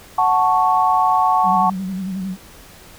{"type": "chord", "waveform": "sine", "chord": "F# minor", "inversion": "none", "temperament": "equal", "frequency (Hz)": [740, 880, 1108.7], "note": ["F#5", "A5", "C#6"], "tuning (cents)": [0, 0, 0], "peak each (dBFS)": -17, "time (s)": [0.18, 1.7], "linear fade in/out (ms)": 5}
{"type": "tone with vibrato", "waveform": "sine", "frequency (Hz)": 189.2, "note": "F#3", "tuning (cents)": 39, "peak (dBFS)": -22, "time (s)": [1.43, 2.37], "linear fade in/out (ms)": 50, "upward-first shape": "sine", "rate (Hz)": 11, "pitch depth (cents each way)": 61}
{"effects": ["pink hiss -43 dBFS RMS until 2.98 s"]}